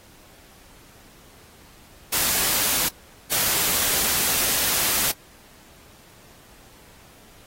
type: noise bursts at uneven times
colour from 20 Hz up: white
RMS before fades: -22 dBFS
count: 2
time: 2.12-2.89 / 3.31-5.12 s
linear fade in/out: 10 ms
effects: pink hiss -51 dBFS RMS until 7.46 s + AAC 48 kbps